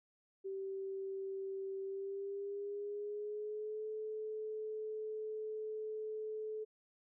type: tone with pitch glide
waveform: sine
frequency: 387.5 to 432.4 Hz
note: G4 to A4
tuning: -20 to -30 cents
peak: -39 dBFS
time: 0.44-6.65 s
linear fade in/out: 20 ms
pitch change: +190 cents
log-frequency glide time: 1.82-3.87 s
effects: none